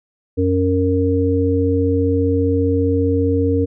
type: harmonic tone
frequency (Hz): 92.5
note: F#2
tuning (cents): 0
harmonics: 1 / 3 / 5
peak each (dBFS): -18 / -18 / -18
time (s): 0.37-3.66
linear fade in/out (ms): 20
effects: none